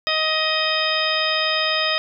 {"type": "harmonic tone with a mistuned harmonic", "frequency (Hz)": 628, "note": "D#5", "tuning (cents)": 16, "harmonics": [1, 2, 3, 4, 5, 6, 8], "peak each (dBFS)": [-26, -26, -26, -26, -26, -26, -26], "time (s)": [0.07, 1.98], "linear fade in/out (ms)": 0, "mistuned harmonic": 6, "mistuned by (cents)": -33, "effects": []}